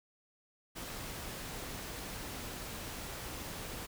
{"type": "noise", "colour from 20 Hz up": "pink", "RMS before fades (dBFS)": -43, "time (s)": [0.75, 3.87], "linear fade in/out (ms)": 20, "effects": []}